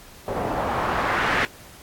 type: noise with low-pass filter sweep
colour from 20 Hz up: white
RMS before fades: -24 dBFS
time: 0.28-1.45 s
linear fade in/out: 0 ms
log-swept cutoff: 630 to 1900 Hz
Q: 1.6
effects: pink hiss -46 dBFS RMS until 1.82 s + AAC 64 kbps